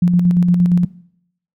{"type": "tone with tremolo", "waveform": "sine", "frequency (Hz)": 176.4, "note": "F3", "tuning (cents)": 18, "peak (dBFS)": -8, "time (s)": [0.02, 0.85], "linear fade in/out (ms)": 5, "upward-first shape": "square", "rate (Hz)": 8.6, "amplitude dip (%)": 35, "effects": ["noise-tail reverb RT60 0.7 s tail -21 dB re dry"]}